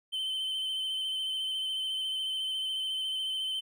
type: tone with vibrato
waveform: triangle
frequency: 3081 Hz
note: G7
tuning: 31 cents flat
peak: -29 dBFS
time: 0.12-3.61 s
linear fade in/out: 20 ms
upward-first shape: square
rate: 14 Hz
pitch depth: 17 cents each way
effects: none